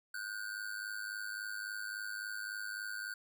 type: ring-modulated tone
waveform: square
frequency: 1503 Hz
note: F#6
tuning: 27 cents sharp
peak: -37 dBFS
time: 0.14-3.14 s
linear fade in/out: 5 ms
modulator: 51.8 Hz
effects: 13-bit